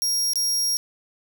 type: tone with dropouts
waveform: sawtooth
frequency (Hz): 5600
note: F8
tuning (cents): +4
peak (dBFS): -18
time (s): 0.02-0.77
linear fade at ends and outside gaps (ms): 0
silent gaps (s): 0.334-0.357
effects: none